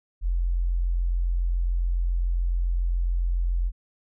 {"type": "tone", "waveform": "sine", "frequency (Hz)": 43.59, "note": "F1", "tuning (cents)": -3, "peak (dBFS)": -21, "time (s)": [0.21, 3.72], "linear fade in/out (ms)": 50, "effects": []}